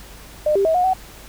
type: tone with pitch steps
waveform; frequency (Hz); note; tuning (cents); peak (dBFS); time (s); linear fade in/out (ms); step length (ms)
sine; 605 / 394.8 / 643 / 723 / 752; D#5 / G4 / E5 / F#5 / F#5; -49 / +12 / -43 / -40 / +28; -14; 0.46-0.935; 5; 95
effects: added 50 Hz sine -43 dBFS peak until 1.28 s + pink hiss -42 dBFS RMS until 1.28 s